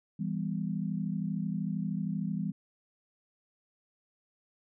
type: chord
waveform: sine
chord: E minor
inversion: none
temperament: just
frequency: 164.81 / 197.78 / 247.2 Hz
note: E3 / G3 / B3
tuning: 0 / +16 / +2 cents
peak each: -34 / -33 / -39 dBFS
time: 0.19-2.52 s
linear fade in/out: 10 ms
effects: none